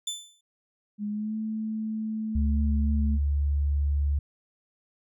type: tone with exponential decay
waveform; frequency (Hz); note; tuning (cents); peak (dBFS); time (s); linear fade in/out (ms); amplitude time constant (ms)
25% pulse; 3520; A7; 0; -23; 0.07-0.41; 5; 72
type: tone with pitch glide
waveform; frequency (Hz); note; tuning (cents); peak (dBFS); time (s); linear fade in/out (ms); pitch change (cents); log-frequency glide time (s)
sine; 207.7 to 218.4; G#3 to A3; 0 to -13; -28; 0.98-3.19; 50; +87; 1.09-1.36
type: tone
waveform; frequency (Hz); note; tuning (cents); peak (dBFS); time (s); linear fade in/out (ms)
sine; 71.7; D2; -41; -22; 2.35-4.19; 5
effects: none